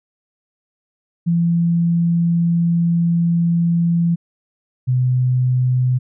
sine tone pair in turn, 169.7 / 126.76 Hz, F3 / B2, -49 / +46 cents, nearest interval perfect fourth, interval 505 cents, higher first, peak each -13 dBFS, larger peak neither, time 1.26-4.16 / 4.87-5.99 s, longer first, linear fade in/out 20 ms, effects none

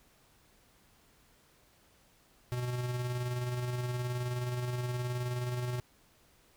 square tone with tremolo, 123.47 Hz, B2, in tune, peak -32 dBFS, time 2.52-5.8 s, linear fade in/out 0 ms, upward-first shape square, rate 19 Hz, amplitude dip 30%, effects pink hiss -65 dBFS RMS until 6.56 s

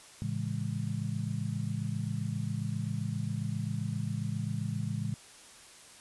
sine chord, A major seventh, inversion none, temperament just, 110 / 137.5 / 165 / 206.2 Hz, A2 / C#3 / E3 / G#3, 0 / -14 / +2 / -12 cents, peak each -35 / -36 / -38 / -38 dBFS, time 0.22-5.14 s, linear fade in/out 0 ms, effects white hiss -53 dBFS RMS until 6 s + resampled to 24000 Hz

